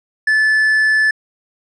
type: tone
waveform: triangle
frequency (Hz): 1740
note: A6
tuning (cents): -20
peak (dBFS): -9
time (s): 0.27-1.11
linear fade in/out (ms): 5
effects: resampled to 22050 Hz